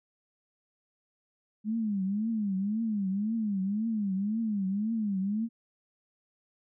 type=tone with vibrato; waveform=sine; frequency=207.7 Hz; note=G#3; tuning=in tune; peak=-27 dBFS; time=1.64-5.49 s; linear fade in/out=50 ms; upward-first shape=triangle; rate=1.9 Hz; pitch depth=190 cents each way; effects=none